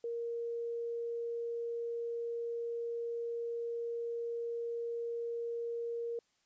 sine tone, 467.8 Hz, A#4, 6 cents sharp, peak -35 dBFS, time 0.04-6.19 s, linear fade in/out 2 ms, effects white hiss -75 dBFS RMS until 6.45 s + resampled to 16000 Hz

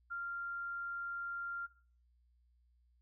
sine tone, 1390 Hz, F6, 9 cents flat, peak -38 dBFS, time 0.1-1.67 s, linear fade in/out 20 ms, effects noise-tail reverb RT60 0.4 s tail -17 dB re dry + added 60 Hz sine -68 dBFS peak until 3.01 s

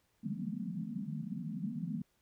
pink band-pass noise, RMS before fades -39 dBFS, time 0.23-2.02 s, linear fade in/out 5 ms, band 150 to 250 Hz, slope 96 dB/octave, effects pink hiss -75 dBFS RMS until 2.21 s

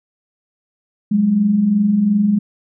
sine tone pair together, 185 / 207.8 Hz, F#3 / G#3, 0 / +1 cents, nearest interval major second, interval 201 cents, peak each -21 / -12 dBFS, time 1.11-2.39 s, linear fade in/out 10 ms, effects none

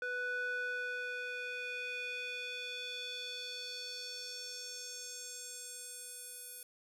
square tone with band-pass filter sweep, 494.8 Hz, B4, 3 cents sharp, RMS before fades -42 dBFS, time 0.02-6.63 s, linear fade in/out 2 ms, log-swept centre 1300 to 11000 Hz, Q 2.9, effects none

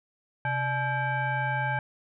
sine tone with frequency modulation, 858 Hz, A5, 44 cents flat, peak -25 dBFS, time 0.45-1.79 s, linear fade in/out 2 ms, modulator 727 Hz, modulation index 1.4, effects none

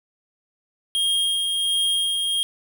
square tone with tremolo, 3238 Hz, G#7, 45 cents flat, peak -19 dBFS, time 0.95-2.43 s, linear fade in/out 0 ms, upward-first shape sine, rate 1.4 Hz, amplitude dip 30%, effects 9-bit

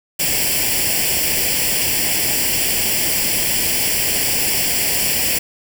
white noise with comb filter, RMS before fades -18 dBFS, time 0.19-5.39 s, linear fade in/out 10 ms, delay 0.39 ms, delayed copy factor +0.8, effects none

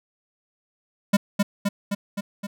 square tone with echo, 201.7 Hz, G3, 50 cents sharp, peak -14 dBFS, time 1.13-1.17 s, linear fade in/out 10 ms, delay 260 ms, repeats 5, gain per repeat -3 dB, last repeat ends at 2.47 s, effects none

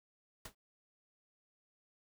pink noise with exponential decay, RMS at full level -41 dBFS, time 0.45-0.55 s, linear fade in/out 5 ms, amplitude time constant 20 ms, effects none

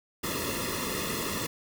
pink noise with comb filter, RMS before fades -32 dBFS, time 0.23-1.47 s, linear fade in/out 10 ms, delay 1.3 ms, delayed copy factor -0.95, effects none

